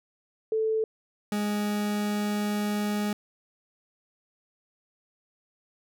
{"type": "tone pair in turn", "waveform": ["sine", "40% pulse"], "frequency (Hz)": [440, 207.7], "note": ["A4", "G#3"], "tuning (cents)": [0, 0], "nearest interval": "octave + minor second", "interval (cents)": 1300, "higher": "first", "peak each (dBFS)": [-23, -25], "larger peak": "first", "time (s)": [[0.52, 0.84], [1.32, 3.13]], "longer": "second", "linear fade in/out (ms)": 2, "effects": []}